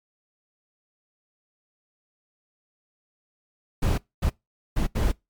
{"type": "noise bursts at uneven times", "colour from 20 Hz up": "brown", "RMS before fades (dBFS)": -22, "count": 4, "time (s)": [[3.82, 3.98], [4.22, 4.3], [4.76, 4.87], [4.95, 5.12]], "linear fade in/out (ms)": 10, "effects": ["noise-tail reverb RT60 0.2 s tail -24 dB re dry", "MP3 96 kbps"]}